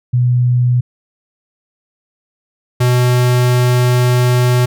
sine / square tone pair in turn, 123.47 / 124 Hz, B2 / B2, 0 / +7 cents, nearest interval unison, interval 7 cents, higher second, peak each -9 / -10 dBFS, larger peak first, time 0.13-0.81 / 2.8-4.66 s, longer second, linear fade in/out 10 ms, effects none

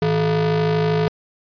square ring-modulated tone, 134.3 Hz, C3, 46 cents sharp, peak -14 dBFS, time 0.02-1.08 s, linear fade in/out 0 ms, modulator 295 Hz, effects resampled to 11025 Hz

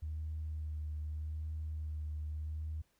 sine tone with vibrato, 77 Hz, D#2, 17 cents flat, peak -36 dBFS, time 0.02-2.82 s, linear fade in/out 10 ms, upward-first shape sine, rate 0.82 Hz, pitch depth 21 cents each way, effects tanh soft clip ceiling -32 dBFS + pink hiss -75 dBFS RMS until 2.99 s

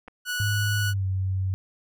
clicks, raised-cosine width 0.5 ms, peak -31 / -27 dBFS, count 2, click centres 0.078 / 0.082 s
sawtooth tone, 1472 Hz, F#6, 9 cents flat, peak -23 dBFS, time 0.25-0.94 s, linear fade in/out 50 ms
sine tone with pitch glide, 103.83 to 94.66 Hz, G#2 to F#2, 0 to +40 cents, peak -23 dBFS, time 0.4-1.54 s, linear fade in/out 0 ms, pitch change -160 cents, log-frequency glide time 0.8-1.06 s
effects none

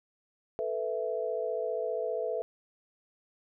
sine chord, A suspended second, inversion none, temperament just, 440 / 495 / 660 Hz, A4 / B4 / E5, 0 / +4 / +2 cents, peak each -34 dBFS, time 0.59-2.42 s, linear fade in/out 0 ms, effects none

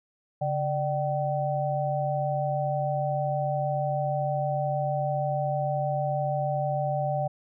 sine tone cluster, 141.4 / 594 / 765 Hz, C#3 / D5 / G5, +35 / +20 / -42 cents, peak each -29 dBFS, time 0.41-7.28 s, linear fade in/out 10 ms, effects none

